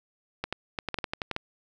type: clicks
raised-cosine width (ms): 0.3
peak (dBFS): -14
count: 11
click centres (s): 0.44 / 0.526 / 0.788 / 0.887 / 0.943 / 0.987 / 1.042 / 1.135 / 1.218 / 1.313 / 1.364
effects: none